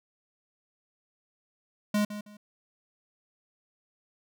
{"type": "tone with echo", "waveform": "square", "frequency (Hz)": 208.3, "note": "G#3", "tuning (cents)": 5, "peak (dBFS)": -24, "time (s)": [1.94, 2.05], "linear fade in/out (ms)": 5, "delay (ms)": 160, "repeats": 2, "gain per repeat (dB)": -12, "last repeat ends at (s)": 2.37, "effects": []}